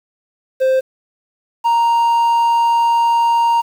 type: tone pair in turn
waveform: triangle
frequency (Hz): 523.3 / 932.4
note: C5 / A#5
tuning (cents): 0 / 0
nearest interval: minor seventh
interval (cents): 1000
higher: second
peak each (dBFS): -9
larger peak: neither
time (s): 0.6-0.81 / 1.64-3.62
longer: second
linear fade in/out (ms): 20
effects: 7-bit